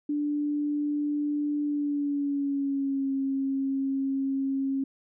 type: tone with pitch glide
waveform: sine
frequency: 293.7 to 270.9 Hz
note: D4 to C#4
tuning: 0 to -40 cents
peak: -25 dBFS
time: 0.09-4.84 s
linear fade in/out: 5 ms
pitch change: -140 cents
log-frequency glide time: 1.63-3.12 s
effects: none